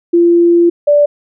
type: tone pair in turn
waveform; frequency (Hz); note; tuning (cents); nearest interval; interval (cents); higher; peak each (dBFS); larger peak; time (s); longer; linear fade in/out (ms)
sine; 343.1 / 584.4; F4 / D5; -31 / -9; major sixth; 922; second; -5; neither; 0.13-0.7 / 0.87-1.06; first; 10
effects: none